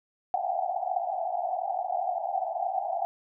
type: band-pass noise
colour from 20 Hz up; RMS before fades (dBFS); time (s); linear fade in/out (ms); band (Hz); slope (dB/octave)
white; -30; 0.34-3.05; 0; 680 to 780; 96
effects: none